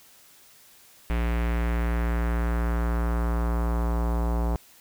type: tone with low-pass filter sweep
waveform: square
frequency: 58.3 Hz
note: A#1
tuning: 1 cent sharp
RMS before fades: -25 dBFS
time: 1.1-4.56 s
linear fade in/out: 0 ms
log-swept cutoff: 2400 to 900 Hz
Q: 1.8
effects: white hiss -54 dBFS RMS until 4.8 s